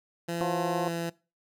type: tone with pitch glide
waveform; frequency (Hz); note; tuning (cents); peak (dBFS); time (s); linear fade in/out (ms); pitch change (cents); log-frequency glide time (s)
15% pulse; 170 to 168.53; F3 to E3; -46 to +39; -24; 0.28-1.1; 10; -15; 0.39-0.51
type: harmonic tone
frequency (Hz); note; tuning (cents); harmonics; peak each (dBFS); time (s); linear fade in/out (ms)
177.6; F3; +29; 2 / 3 / 4 / 5 / 6; -35 / -34 / -33 / -37 / -37; 0.41-0.88; 0
effects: noise-tail reverb RT60 0.3 s tail -21 dB re dry